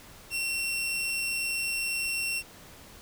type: tone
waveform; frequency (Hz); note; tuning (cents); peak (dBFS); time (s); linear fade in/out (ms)
sawtooth; 2722; F7; -45; -25; 0.3-2.43; 50
effects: pink hiss -50 dBFS RMS until 3.01 s